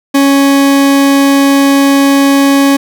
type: tone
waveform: 40% pulse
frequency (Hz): 277.2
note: C#4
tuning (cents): 0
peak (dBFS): -4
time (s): 0.14-2.77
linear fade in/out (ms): 10
effects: none